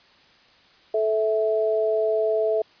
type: tone pair together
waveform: sine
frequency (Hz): 435.8 / 654.8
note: A4 / E5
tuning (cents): -17 / -12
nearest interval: perfect fifth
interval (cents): 705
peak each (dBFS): -22 / -22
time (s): 0.94-2.62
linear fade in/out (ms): 5
effects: white hiss -55 dBFS RMS until 2.8 s + resampled to 11025 Hz